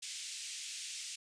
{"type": "band-pass noise", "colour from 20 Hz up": "white", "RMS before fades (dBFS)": -44, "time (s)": [0.02, 1.16], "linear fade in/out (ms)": 10, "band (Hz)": [2400, 8400], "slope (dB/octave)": 24, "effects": ["resampled to 22050 Hz"]}